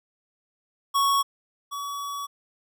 square tone pair in turn, 1111 / 1133 Hz, C#6 / C#6, +4 / +37 cents, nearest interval unison, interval 33 cents, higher second, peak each -20 / -31 dBFS, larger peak first, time 0.94-1.23 / 1.71-2.27 s, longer second, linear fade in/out 20 ms, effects none

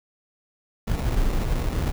brown noise with sample-and-hold, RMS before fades -23 dBFS, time 0.87-1.92 s, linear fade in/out 10 ms, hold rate 1575 Hz, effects none

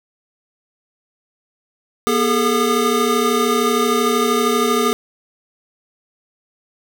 square tone cluster, 241.1 / 408.5 / 441.4 / 1213 Hz, B3 / G#4 / A4 / D#6, -41 / -29 / +5 / -44 cents, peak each -21 dBFS, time 2.07-4.93 s, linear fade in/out 0 ms, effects none

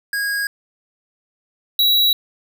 square tone pair in turn, 1641 / 3893 Hz, G#6 / B7, -21 / -26 cents, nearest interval octave + minor third, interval 1495 cents, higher second, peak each -20 / -13 dBFS, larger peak second, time 0.13-0.47 / 1.79-2.13 s, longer neither, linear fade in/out 2 ms, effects none

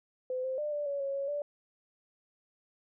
sine tone with pitch steps, 510 / 522 / 597 / 587 / 564 / 551 / 554 / 582 Hz, C5 / C5 / D5 / D5 / C#5 / C#5 / C#5 / D5, -44 / -4 / +28 / -1 / +30 / -11 / -1 / -16 cents, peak -31 dBFS, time 0.3-1.42 s, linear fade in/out 2 ms, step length 140 ms, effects none

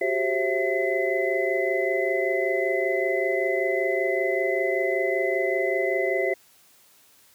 sine tone cluster, 370.8 / 396 / 536 / 664 / 2028 Hz, F#4 / G4 / C5 / E5 / B6, +4 / +18 / +42 / +12 / +45 cents, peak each -28 dBFS, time 0.01-6.34 s, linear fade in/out 5 ms, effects white hiss -57 dBFS RMS until 7.34 s + high-pass 80 Hz 12 dB/octave

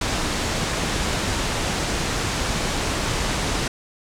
pink low-pass noise, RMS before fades -24 dBFS, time 0.01-3.68 s, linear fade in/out 5 ms, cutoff 8400 Hz, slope 24 dB/octave, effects none

